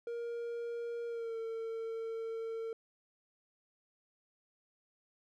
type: tone with pitch glide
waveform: triangle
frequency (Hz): 470 to 452.2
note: A#4 to A4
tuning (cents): +14 to +47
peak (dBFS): -35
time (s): 0.07-2.73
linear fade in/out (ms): 2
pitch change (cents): -67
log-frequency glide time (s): 1.07-1.37
effects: none